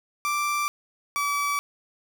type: tone pair in turn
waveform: 30% pulse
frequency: 1174.7 / 1149.2 Hz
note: D6 / D6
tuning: 0 / -38 cents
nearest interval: unison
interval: 38 cents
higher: first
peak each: -21 dBFS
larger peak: neither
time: 0.25-0.68 / 1.16-1.59 s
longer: neither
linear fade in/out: 0 ms
effects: none